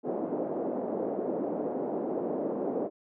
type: band-pass noise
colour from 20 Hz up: white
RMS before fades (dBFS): -32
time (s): 0.03-2.9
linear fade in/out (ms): 50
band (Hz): 220 to 580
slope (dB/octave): 24
effects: none